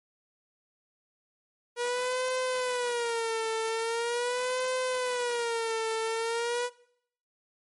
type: tone with vibrato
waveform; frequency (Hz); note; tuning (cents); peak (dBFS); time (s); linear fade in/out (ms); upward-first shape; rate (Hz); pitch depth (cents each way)
sawtooth; 478.2; A#4; +44; -24; 1.76-6.7; 50; sine; 0.42; 120
effects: noise-tail reverb RT60 0.7 s tail -22 dB re dry + MP3 48 kbps